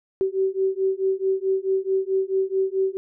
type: beating tone pair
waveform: sine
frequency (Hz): 380.9 / 385.5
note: G4 / G4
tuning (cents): -50 / -29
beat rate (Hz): 4.6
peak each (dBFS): -23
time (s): 0.21-2.97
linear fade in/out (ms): 0
effects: none